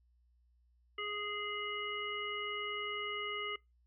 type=harmonic tone; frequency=415.3 Hz; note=G#4; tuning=in tune; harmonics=1 / 3 / 5 / 7; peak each=-44 / -42 / -42 / -43 dBFS; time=0.98-3.56 s; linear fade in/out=5 ms; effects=noise-tail reverb RT60 0.2 s tail -24 dB re dry + added 60 Hz sine -67 dBFS peak until 3.86 s